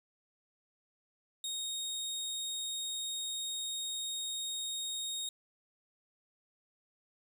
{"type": "tone", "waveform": "25% pulse", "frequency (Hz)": 3729, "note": "A#7", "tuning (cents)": 0, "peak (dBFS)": -32, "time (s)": [1.44, 5.29], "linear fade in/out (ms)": 2, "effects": []}